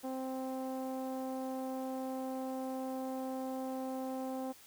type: tone with low-pass filter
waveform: sawtooth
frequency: 261.6 Hz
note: C4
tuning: in tune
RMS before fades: -39 dBFS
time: 0.03-4.53 s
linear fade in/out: 20 ms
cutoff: 750 Hz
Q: 2
effects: white hiss -58 dBFS RMS until 4.66 s